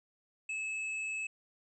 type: tone with hard clipping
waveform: sine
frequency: 2598 Hz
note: E7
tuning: 26 cents flat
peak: -36 dBFS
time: 0.49-1.27 s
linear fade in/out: 5 ms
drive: 6 dB
effects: resampled to 22050 Hz